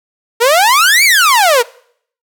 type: exponential two-way sweep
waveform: sawtooth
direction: up then down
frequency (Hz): 446.8 to 2352 to 446.8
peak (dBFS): -3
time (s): 0.4-1.63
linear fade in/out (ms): 20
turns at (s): 1.04
effects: noise-tail reverb RT60 0.6 s tail -22 dB re dry